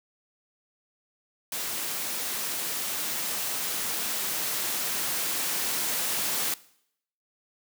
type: noise with level ramp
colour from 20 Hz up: white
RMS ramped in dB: -32 to -28 dBFS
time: 1.52-6.54 s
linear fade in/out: 2 ms
effects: noise-tail reverb RT60 0.7 s tail -20 dB re dry + high-pass 150 Hz 12 dB/octave